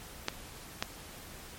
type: clicks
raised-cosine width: 0.2 ms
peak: -12 dBFS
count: 2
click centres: 0.284 / 0.825 s
effects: pink hiss -48 dBFS RMS until 1.58 s + MP3 64 kbps